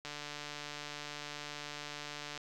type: click train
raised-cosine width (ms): 0.2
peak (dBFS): -25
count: 343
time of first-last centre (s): 0.05-2.377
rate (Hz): 147
effects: none